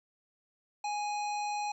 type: harmonic tone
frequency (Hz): 830.6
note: G#5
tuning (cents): 0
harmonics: 1 / 3 / 5 / 7 / 9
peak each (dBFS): -32 / -42 / -46 / -49 / -51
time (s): 0.84-1.72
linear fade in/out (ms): 5
effects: 12-bit